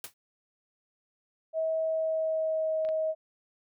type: noise with exponential decay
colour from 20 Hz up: white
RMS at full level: -35 dBFS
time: 0.04-0.14 s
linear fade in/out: 2 ms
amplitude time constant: 20 ms
type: tone with pitch glide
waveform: sine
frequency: 642 to 632.8 Hz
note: E5 to D#5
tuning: -46 to +29 cents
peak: -26 dBFS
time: 1.53-3.15 s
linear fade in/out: 50 ms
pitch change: -25 cents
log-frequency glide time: 1.8-2.8 s
type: clicks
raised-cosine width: 0.3 ms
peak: -31 dBFS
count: 2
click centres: 2.85 / 2.889 s
effects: none